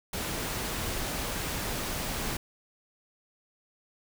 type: noise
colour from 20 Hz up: pink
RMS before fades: -33 dBFS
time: 0.13-2.37 s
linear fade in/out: 5 ms
effects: none